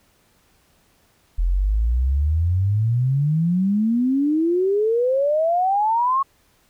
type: exponential sweep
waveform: sine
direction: up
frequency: 41.2 to 1108.7 Hz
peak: -16 dBFS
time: 1.38-6.23 s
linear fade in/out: 10 ms
effects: pink hiss -60 dBFS RMS until 6.69 s